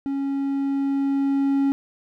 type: tone with level ramp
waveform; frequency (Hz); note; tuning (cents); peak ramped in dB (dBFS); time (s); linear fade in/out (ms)
triangle; 276; C#4; -7; -21 to -15; 0.06-1.72; 0
effects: none